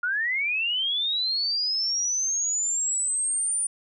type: linear sweep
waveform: sine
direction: up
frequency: 1396.9 to 9370 Hz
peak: -23 dBFS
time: 0.03-3.67 s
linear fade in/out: 5 ms
effects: none